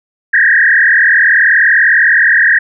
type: tone with frequency modulation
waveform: sine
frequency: 1749 Hz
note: A6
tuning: 11 cents flat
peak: -5 dBFS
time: 0.33-2.59 s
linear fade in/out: 10 ms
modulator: 39.6 Hz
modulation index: 4.2
effects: none